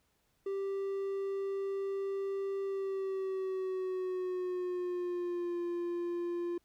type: tone with pitch glide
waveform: triangle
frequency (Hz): 392 to 347.2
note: G4 to F4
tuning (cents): 0 to -10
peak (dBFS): -31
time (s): 0.46-6.58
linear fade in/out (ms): 5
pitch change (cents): -210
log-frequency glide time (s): 2.63-5.6
effects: pink hiss -75 dBFS RMS until 6.64 s